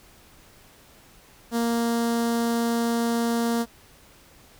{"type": "tone with notch filter", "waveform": "sawtooth", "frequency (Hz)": 233.1, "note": "A#3", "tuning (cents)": 0, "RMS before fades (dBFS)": -24, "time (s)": [1.51, 3.66], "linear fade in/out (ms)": 50, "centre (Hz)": 2400, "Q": 1.3, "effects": ["pink hiss -53 dBFS RMS until 4.59 s"]}